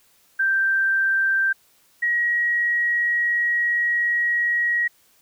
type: tone pair in turn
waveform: sine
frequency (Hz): 1569 / 1901.4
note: G6 / A#6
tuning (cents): +1 / +34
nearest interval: minor third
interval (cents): 333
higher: second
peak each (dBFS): -17 / -18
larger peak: first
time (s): 0.39-1.53 / 2.02-4.88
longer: second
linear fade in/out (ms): 10
effects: white hiss -59 dBFS RMS until 5.21 s